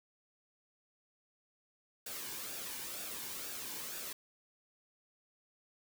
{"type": "noise with flanger", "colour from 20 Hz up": "white", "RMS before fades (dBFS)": -43, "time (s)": [2.06, 4.13], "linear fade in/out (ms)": 5, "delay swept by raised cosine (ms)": [0.96, 1.57], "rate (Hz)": 2.1, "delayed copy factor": -0.5, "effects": []}